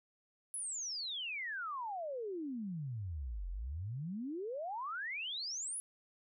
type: exponential two-way sweep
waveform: sine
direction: down then up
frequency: 10800 to 41.98 to 10800 Hz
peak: -38 dBFS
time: 0.54-5.8 s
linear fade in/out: 0 ms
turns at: 3.49 s
effects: none